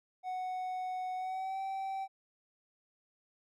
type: tone with pitch glide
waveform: triangle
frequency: 740 to 773.2 Hz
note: F#5 to G5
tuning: 0 to -24 cents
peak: -33 dBFS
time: 0.23-2.08 s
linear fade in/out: 50 ms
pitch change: +76 cents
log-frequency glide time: 1.16-1.6 s
effects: none